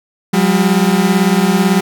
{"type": "beating tone pair", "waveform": "35% pulse", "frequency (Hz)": [181.4, 199.4], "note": ["F#3", "G3"], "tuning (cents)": [-34, 30], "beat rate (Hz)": 18, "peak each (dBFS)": -11, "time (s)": [0.33, 1.81], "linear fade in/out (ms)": 10, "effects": []}